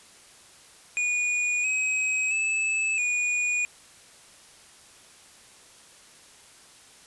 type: tone with pitch steps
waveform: square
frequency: 2453 / 2537 / 2612 / 2454 Hz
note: D#7 / D#7 / E7 / D#7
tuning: -25 / +33 / -17 / -25 cents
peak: -24 dBFS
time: 0.97-3.65 s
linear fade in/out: 0 ms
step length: 670 ms
effects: white hiss -52 dBFS RMS until 7.06 s + resampled to 24000 Hz